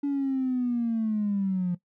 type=linear sweep; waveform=triangle; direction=down; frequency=286.3 to 174.61 Hz; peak=-20 dBFS; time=0.03-1.75 s; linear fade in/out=10 ms; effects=noise-tail reverb RT60 0.1 s tail -19 dB re dry + tanh soft clip ceiling -22 dBFS